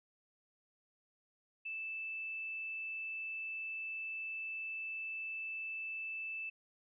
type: tone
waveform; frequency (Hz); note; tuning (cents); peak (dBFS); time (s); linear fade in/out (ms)
sine; 2637; E7; 0; -39; 1.65-6.5; 10
effects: none